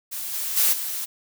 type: noise with level steps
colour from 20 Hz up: blue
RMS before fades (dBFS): -31 / -28 / -19 / -29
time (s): 0.11-1.06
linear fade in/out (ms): 20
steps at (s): 0.32 / 0.56 / 0.72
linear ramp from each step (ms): 20
effects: none